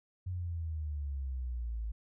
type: exponential sweep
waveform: sine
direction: down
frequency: 92.5 to 53.4 Hz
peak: -34 dBFS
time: 0.26-1.92 s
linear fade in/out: 10 ms
effects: none